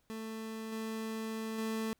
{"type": "tone with level steps", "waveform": "30% pulse", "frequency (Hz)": 221.5, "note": "A3", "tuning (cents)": 12, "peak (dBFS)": [-37, -34, -31], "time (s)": [0.1, 1.93], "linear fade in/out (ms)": 0, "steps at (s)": [0.72, 1.58], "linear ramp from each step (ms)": 5, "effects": ["pink hiss -75 dBFS RMS until 1.99 s"]}